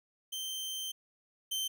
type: tone pair in turn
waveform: sawtooth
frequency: 3121 / 3107 Hz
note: G7 / G7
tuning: -8 / -16 cents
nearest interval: unison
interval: 8 cents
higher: first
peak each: -33 / -29 dBFS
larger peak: second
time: 0.32-0.92 / 1.51-1.68 s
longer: first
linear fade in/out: 10 ms
effects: none